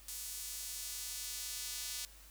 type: tone with high-pass filter sweep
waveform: square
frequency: 134.4 Hz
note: C3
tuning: 47 cents sharp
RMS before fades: -43 dBFS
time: 0.08-2.05 s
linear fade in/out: 2 ms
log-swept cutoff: 7500 to 4800 Hz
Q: 0.82
effects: added 50 Hz sine -58 dBFS peak until 2.3 s + white hiss -59 dBFS RMS until 2.3 s